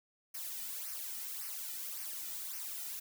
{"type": "noise with flanger", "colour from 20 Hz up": "blue", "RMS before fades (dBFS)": -42, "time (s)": [0.34, 3], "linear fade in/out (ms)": 10, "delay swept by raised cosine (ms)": [0.26, 1.86], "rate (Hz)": 1.8, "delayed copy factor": -0.7, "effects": []}